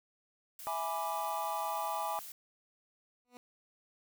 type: noise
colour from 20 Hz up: blue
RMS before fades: -47 dBFS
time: 0.59-2.32 s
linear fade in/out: 2 ms
type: chord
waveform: triangle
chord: E dominant seventh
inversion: none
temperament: equal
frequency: 659.3 / 830.6 / 987.8 / 1174.7 Hz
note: E5 / G#5 / B5 / D6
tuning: 0 / 0 / 0 / 0 cents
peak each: -39 / -35 / -38 / -38 dBFS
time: 0.67-2.19 s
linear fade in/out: 0 ms
type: tone with exponential growth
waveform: 15% pulse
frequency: 245.9 Hz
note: B3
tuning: 7 cents flat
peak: -40 dBFS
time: 3.25-3.37 s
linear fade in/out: 0 ms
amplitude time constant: 24 ms
effects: none